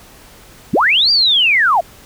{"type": "linear two-way sweep", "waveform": "sine", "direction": "up then down", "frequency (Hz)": [96.9, 4816, 610], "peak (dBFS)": -9, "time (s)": [0.73, 1.81], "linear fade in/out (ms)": 10, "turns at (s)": 1.11, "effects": ["pink hiss -42 dBFS RMS until 2.05 s"]}